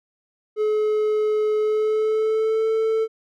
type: tone with pitch glide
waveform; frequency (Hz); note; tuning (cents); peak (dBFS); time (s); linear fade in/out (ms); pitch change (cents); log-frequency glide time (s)
triangle; 427.3 to 443.4; G#4 to A4; +49 to +13; -16; 0.56-3.08; 50; +64; 1.58-2.67
effects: none